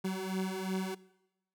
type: beating tone pair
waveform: 30% pulse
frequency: 187.2 / 190 Hz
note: F#3 / F#3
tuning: +20 / +46 cents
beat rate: 2.8 Hz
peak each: -34 / -33 dBFS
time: 0.04-0.95 s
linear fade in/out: 10 ms
effects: noise-tail reverb RT60 0.9 s tail -20 dB re dry